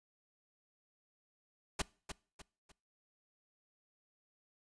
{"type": "noise with echo", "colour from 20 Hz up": "pink", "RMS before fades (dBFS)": -34, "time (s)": [1.79, 1.82], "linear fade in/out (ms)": 5, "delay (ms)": 300, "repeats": 3, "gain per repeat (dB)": -9, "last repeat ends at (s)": 2.72, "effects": ["noise-tail reverb RT60 0.4 s tail -23 dB re dry", "resampled to 22050 Hz"]}